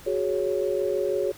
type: chord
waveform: sine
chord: F# suspended second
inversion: none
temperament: just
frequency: 370 / 416.2 / 555 Hz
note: F#4 / G#4 / C#5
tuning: 0 / +4 / +2 cents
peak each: -27 dBFS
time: 0.06-1.32 s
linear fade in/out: 10 ms
effects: pink hiss -47 dBFS RMS until 1.37 s